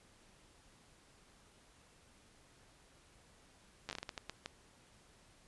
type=slowing click train; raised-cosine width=0.2 ms; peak=-24 dBFS; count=11; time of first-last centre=3.89-4.46 s; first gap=9 ms; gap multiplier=1.38; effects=pink hiss -65 dBFS RMS until 5.47 s + resampled to 24000 Hz